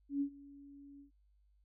sine tone with ADSR envelope, 281.6 Hz, C#4, 27 cents sharp, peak -30 dBFS, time 0.09-1.11 s, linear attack 120 ms, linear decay 84 ms, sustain -22 dB, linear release 110 ms, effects added 50 Hz sine -67 dBFS peak until 1.64 s

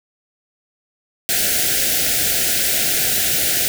white band-stop noise, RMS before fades -18 dBFS, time 1.29-3.68 s, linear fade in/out 0 ms, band 780 to 1400 Hz, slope 96 dB/octave, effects none

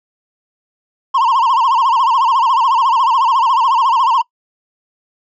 triangle tone with vibrato, 991 Hz, B5, 6 cents sharp, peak -8 dBFS, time 1.14-4.22 s, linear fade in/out 10 ms, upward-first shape sine, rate 14 Hz, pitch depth 170 cents each way, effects noise-tail reverb RT60 0.1 s tail -23 dB re dry + resampled to 16000 Hz

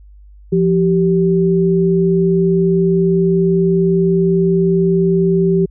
sine tone pair together, 172.6 / 387.5 Hz, F3 / G4, -20 / -20 cents, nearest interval octave + major second, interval 1400 cents, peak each -13 dBFS, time 0.52-5.66 s, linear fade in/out 10 ms, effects added 50 Hz sine -38 dBFS peak until 5.7 s

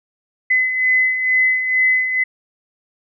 sine beating tone pair, 2024 / 2026.2 Hz, B6 / B6, +42 / +44 cents, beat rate 2.2 Hz, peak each -22 / -14 dBFS, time 0.5-2.24 s, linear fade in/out 10 ms, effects none

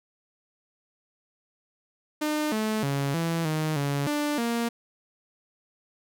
sawtooth tone with pitch steps, 303 / 216.9 / 139.6 / 166.1 / 155.8 / 141.7 / 294.9 / 234 Hz, D#4 / A3 / C#3 / E3 / D#3 / C#3 / D4 / A#3, -46 / -25 / +13 / +13 / +3 / +38 / +7 / +7 cents, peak -21 dBFS, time 2.21-4.69 s, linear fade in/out 10 ms, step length 310 ms, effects none

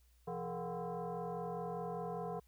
sine tone with frequency modulation, 126 Hz, B2, 35 cents sharp, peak -38 dBFS, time 0.27-2.4 s, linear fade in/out 10 ms, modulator 297 Hz, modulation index 2.7, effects added 60 Hz sine -65 dBFS peak until 2.47 s + white hiss -75 dBFS RMS until 2.47 s

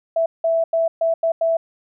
sine tone bursts at uneven times, 659.3 Hz, E5, in tune, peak -15 dBFS, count 6, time 0.16-0.26 / 0.44-0.64 / 0.73-0.88 / 1.01-1.14 / 1.23-1.32 / 1.41-1.57 s, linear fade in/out 5 ms, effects none

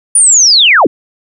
sine linear sweep, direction down, 9640 to 194.2 Hz, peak -3 dBFS, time 0.15-0.87 s, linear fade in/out 5 ms, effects none

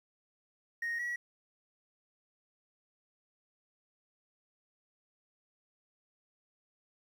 triangle tone pair in turn, 1864.7 / 1926 Hz, A#6 / B6, 0 / -44 cents, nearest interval minor second, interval 56 cents, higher second, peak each -30 / -31 dBFS, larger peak first, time 0.82-0.99 / 0.99-1.16 s, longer neither, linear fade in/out 5 ms, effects tanh soft clip ceiling -28 dBFS + 11-bit

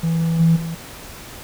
triangle tone with level steps, 164.81 Hz, E3, in tune, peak -14 / -7 / -22 dBFS, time 0.03-0.75 s, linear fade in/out 10 ms, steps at 0.39 / 0.55 s, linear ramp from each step 20 ms, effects tanh soft clip ceiling -8 dBFS + pink hiss -37 dBFS RMS until 1.43 s

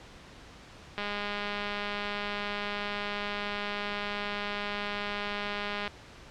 click train, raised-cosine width 0.3 ms, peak -18 dBFS, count 1005, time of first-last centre 0.98-5.878 s, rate 205 Hz, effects pink hiss -50 dBFS RMS until 6.3 s + low-pass 5000 Hz 12 dB/octave

